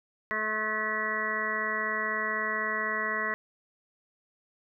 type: harmonic tone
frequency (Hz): 216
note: A3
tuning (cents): -32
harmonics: 1 / 2 / 3 / 5 / 6 / 7 / 8 / 9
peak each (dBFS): -42 / -39 / -39 / -34 / -41 / -38 / -36 / -31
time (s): 0.31-3.34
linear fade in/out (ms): 0
effects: none